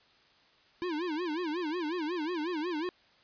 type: tone with vibrato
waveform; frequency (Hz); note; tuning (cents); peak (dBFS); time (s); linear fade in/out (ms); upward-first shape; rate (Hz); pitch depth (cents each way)
square; 329.5; E4; -1; -32; 0.82-2.89; 0; sine; 5.5; 180
effects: white hiss -63 dBFS RMS until 3.23 s + resampled to 11025 Hz